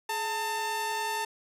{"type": "tone pair together", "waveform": "sawtooth", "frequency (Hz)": [423.3, 897], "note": ["G#4", "A5"], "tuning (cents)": [33, 33], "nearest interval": "octave + minor second", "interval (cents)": 1300, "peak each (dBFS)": [-34, -26], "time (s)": [0.09, 1.25], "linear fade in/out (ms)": 5, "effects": ["resampled to 32000 Hz"]}